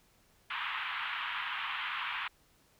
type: band-pass noise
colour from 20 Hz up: pink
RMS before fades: -37 dBFS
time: 0.5-2.28 s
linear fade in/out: 5 ms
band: 950 to 3300 Hz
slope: 48 dB/octave
effects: pink hiss -67 dBFS RMS until 2.79 s